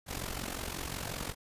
pink noise with amplitude modulation, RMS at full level -35 dBFS, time 0.06-1.35 s, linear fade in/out 50 ms, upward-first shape sine, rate 45.5 Hz, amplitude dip 75%, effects resampled to 32000 Hz

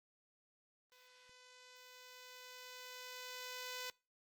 5% pulse tone with level ramp, 502 Hz, B4, 28 cents sharp, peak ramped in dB -52 to -31 dBFS, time 0.92-3.9 s, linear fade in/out 0 ms, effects noise-tail reverb RT60 0.3 s tail -24 dB re dry + Opus 24 kbps

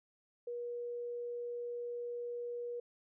sine tone, 480 Hz, B4, 49 cents flat, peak -38 dBFS, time 0.47-2.8 s, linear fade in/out 5 ms, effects none

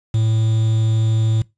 triangle tone with quantisation, 110.9 Hz, A2, 14 cents sharp, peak -12 dBFS, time 0.14-1.42 s, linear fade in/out 5 ms, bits 6, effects noise-tail reverb RT60 0.2 s tail -21 dB re dry + resampled to 22050 Hz

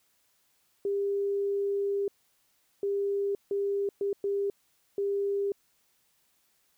sine tone bursts at uneven times, 400 Hz, G4, 35 cents sharp, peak -26 dBFS, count 6, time 0.85-2.08 / 2.83-3.35 / 3.51-3.89 / 4.01-4.13 / 4.24-4.5 / 4.98-5.52 s, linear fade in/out 2 ms, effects white hiss -70 dBFS RMS until 6.77 s

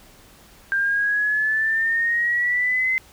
sine exponential sweep, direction up, 1586 to 2064 Hz, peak -18 dBFS, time 0.72-2.98 s, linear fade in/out 0 ms, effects pink hiss -50 dBFS RMS until 3.12 s

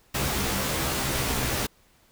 pink noise with comb filter, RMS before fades -27 dBFS, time 0.14-1.67 s, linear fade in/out 10 ms, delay 15 ms, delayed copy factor +0.7, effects pink hiss -61 dBFS RMS until 2.11 s

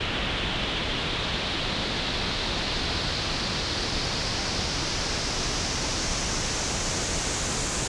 pink noise with low-pass filter sweep, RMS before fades -28 dBFS, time 0-7.88 s, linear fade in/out 10 ms, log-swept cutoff 3200 to 7200 Hz, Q 2.8, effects resampled to 24000 Hz

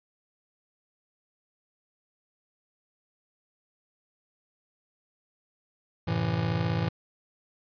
square chord, F# half-diminished seventh, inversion none, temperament just, 92.5 / 111 / 133.2 / 166.5 Hz, F#2 / A2 / C3 / E3, 0 / +16 / +31 / +18 cents, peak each -36 / -30 / -36 / -30 dBFS, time 6.07-6.89 s, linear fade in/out 10 ms, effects resampled to 11025 Hz

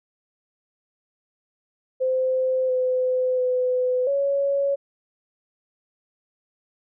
sine tone with pitch steps, 517 / 509 / 504 / 558 Hz, C5 / C5 / B4 / C#5, -21 / -48 / +35 / +11 cents, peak -19 dBFS, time 2-4.76 s, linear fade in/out 20 ms, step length 690 ms, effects none

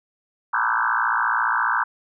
sine tone with frequency modulation, 1244.5 Hz, D#6, in tune, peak -18 dBFS, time 0.53-1.84 s, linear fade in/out 10 ms, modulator 57.3 Hz, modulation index 6.1, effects none

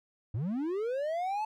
triangle linear sweep, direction up, 94.5 to 880 Hz, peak -28 dBFS, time 0.34-1.45 s, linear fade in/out 5 ms, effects none

